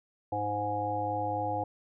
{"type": "harmonic tone", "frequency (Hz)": 103.83, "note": "G#2", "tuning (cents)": 0, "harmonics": [1, 3, 5, 7, 8], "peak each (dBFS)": [-38, -39, -36, -34, -33], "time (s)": [0.32, 1.64], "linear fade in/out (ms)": 5, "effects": []}